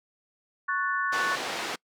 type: chord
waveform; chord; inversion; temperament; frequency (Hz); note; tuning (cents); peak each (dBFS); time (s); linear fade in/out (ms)
sine; F# minor; second; equal; 1108.7 / 1480 / 1760; C#6 / F#6 / A6; 0 / 0 / 0; -29 / -29 / -31; 0.68-1.36; 10
type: band-pass noise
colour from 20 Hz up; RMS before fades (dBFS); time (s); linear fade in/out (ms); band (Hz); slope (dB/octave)
pink; -33; 1.12-1.76; 10; 430 to 5200; 12
effects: noise-tail reverb RT60 0.1 s tail -26 dB re dry